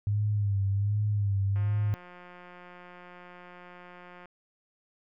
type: tone with vibrato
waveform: sine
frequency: 101.5 Hz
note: G#2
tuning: 39 cents flat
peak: -24 dBFS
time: 0.07-1.94 s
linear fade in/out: 0 ms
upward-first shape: sine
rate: 1.3 Hz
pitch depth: 61 cents each way
type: click train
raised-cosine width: 0.5 ms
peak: -34 dBFS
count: 481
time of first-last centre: 1.56-4.257 s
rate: 178 Hz
effects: none